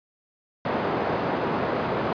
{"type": "band-pass noise", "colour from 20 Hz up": "white", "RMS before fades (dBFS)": -26, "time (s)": [0.65, 2.13], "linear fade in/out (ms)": 2, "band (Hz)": [140, 790], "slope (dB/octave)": 12, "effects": ["resampled to 11025 Hz"]}